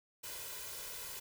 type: noise with comb filter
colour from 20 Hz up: white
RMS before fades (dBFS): -45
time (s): 0.23-1.2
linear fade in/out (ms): 10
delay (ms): 2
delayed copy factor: +0.7
effects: none